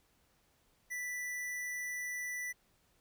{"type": "tone", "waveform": "square", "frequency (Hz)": 1975.5, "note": "B6", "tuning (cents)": 0, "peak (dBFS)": -38, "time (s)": [0.9, 2.53], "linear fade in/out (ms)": 20, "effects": ["pink hiss -72 dBFS RMS until 3 s"]}